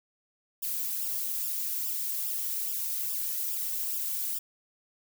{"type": "noise with flanger", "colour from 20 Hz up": "violet", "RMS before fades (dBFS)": -32, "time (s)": [0.62, 4.39], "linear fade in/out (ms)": 10, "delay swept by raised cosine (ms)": [0.47, 2.47], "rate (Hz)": 2.4, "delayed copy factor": -0.8, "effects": []}